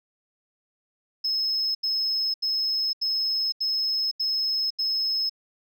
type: tone bursts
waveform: sine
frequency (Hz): 5180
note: E8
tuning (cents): -31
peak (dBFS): -21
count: 7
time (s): 1.24-5.296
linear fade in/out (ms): 10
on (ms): 510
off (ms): 81
effects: tanh soft clip ceiling -20 dBFS